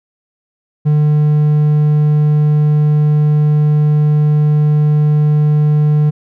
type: tone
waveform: triangle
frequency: 150 Hz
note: D3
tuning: 37 cents sharp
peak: -6 dBFS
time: 0.85-6.11 s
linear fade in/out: 20 ms
effects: none